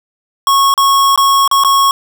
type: tone with dropouts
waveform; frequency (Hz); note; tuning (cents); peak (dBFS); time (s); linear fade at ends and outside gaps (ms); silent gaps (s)
square; 1100; C#6; -14; -8; 0.47-1.91; 1; 0.74-0.777 / 1.16-1.176 / 1.477-1.513 / 1.637-1.647
effects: none